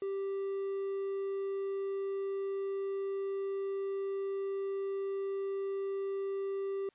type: tone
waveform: triangle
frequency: 392 Hz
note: G4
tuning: in tune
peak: -31 dBFS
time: 0.02-6.89 s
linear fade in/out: 2 ms
effects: white hiss -70 dBFS RMS until 6.94 s + resampled to 8000 Hz